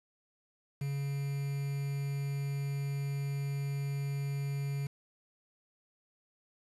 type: tone with quantisation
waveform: triangle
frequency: 140 Hz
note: C#3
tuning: 18 cents sharp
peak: -30 dBFS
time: 0.81-4.87 s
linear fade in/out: 5 ms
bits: 8
effects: resampled to 32000 Hz